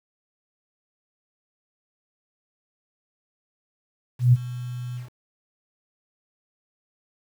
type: tone with ADSR envelope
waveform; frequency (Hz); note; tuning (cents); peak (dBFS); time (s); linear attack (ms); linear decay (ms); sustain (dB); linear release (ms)
sine; 123.47; B2; 0; -10; 4.19-5.1; 140; 33; -19; 130
effects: 8-bit